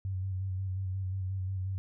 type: tone with vibrato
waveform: sine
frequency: 94.6 Hz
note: F#2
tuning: 39 cents sharp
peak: -31 dBFS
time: 0.05-1.78 s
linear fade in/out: 0 ms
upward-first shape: square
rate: 5.6 Hz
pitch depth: 29 cents each way
effects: none